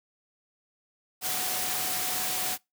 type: tone in noise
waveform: sine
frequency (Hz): 740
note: F#5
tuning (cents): 0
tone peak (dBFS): -39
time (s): 1.21-2.58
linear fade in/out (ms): 50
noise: white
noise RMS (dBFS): -30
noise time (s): 1.21-2.58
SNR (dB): -12
effects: noise-tail reverb RT60 0.2 s tail -24 dB re dry + high-pass 100 Hz 12 dB/octave